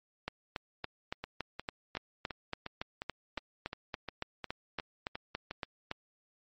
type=two click trains; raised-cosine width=0.3 ms; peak=-19 / -22 dBFS; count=21 / 13; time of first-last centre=0.28-5.914 / 1.24-5.51 s; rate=3.55 / 2.81 Hz; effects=MP3 32 kbps